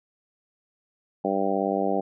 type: harmonic tone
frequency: 97.8 Hz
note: G2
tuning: 4 cents flat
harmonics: 2 / 3 / 4 / 5 / 6 / 7 / 8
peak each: -30 / -30 / -30 / -30 / -30 / -30 / -30 dBFS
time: 1.24-2.01 s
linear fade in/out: 10 ms
effects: none